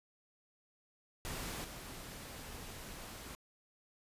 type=noise with level steps; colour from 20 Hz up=pink; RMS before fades=-42 / -48 dBFS; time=1.25-3.35 s; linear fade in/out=0 ms; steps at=1.64 s; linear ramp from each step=5 ms; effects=resampled to 32000 Hz